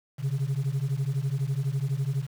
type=beating tone pair; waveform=sine; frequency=130.81 / 142.81 Hz; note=C3 / D3; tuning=0 / -48 cents; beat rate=12 Hz; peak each=-26 dBFS; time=0.18-2.27 s; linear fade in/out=50 ms; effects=tanh soft clip ceiling -22 dBFS + 8-bit